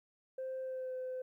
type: tone with pitch glide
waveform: sine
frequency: 522 to 512.4 Hz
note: C5 to C5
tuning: -4 to -36 cents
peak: -36 dBFS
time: 0.38-1.22 s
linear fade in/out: 5 ms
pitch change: -32 cents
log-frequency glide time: 0.62-0.94 s
effects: tanh soft clip ceiling -35 dBFS + 13-bit